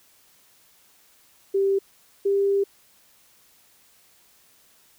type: tone pair in turn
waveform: sine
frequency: 392 / 397.2 Hz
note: G4 / G4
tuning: 0 / +23 cents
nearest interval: unison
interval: 23 cents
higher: second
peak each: -18 dBFS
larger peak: neither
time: 1.54-1.79 / 2.25-2.64 s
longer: second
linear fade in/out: 10 ms
effects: white hiss -58 dBFS RMS until 4.98 s